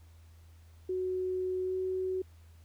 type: tone with pitch glide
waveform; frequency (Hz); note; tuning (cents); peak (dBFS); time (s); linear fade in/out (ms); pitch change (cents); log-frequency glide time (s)
sine; 370 to 373.4; F#4 to F#4; 0 to +16; -30; 0.89-2.22; 5; +16; 1.63-1.75
effects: added 82 Hz sine -53 dBFS peak until 2.64 s + pink hiss -67 dBFS RMS until 2.64 s